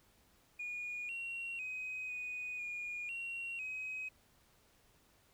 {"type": "tone with pitch steps", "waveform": "sine", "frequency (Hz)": [2443, 2741, 2518, 2483, 2433, 2743, 2532], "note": ["D#7", "F7", "D#7", "D#7", "D#7", "F7", "D#7"], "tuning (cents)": [-32, -33, 20, -4, -39, -32, 30], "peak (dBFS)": -38, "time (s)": [0.59, 4.09], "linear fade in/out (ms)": 10, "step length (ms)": 500, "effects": ["tanh soft clip ceiling -36 dBFS", "pink hiss -69 dBFS RMS until 5.33 s"]}